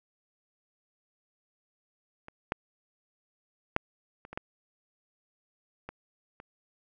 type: clicks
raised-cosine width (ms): 0.5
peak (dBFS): -29 / -13 / -9 / -30 / -27 / -18 / -24 / -30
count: 8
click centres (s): 2.284 / 2.521 / 3.764 / 4.251 / 4.33 / 4.375 / 5.89 / 6.401
effects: none